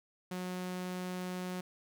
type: tone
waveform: sawtooth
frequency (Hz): 182.1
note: F#3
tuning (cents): -27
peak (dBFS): -33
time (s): 0.31-1.61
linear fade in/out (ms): 5
effects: none